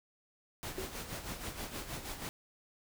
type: noise with tremolo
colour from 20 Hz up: pink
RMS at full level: -40 dBFS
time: 0.63-2.29 s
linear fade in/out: 0 ms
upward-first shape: sine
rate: 6.3 Hz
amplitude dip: 60%
type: tone with exponential decay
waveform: sine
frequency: 377.5 Hz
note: F#4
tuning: 35 cents sharp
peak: -33 dBFS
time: 0.78-0.95 s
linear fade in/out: 2 ms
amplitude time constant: 36 ms
effects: none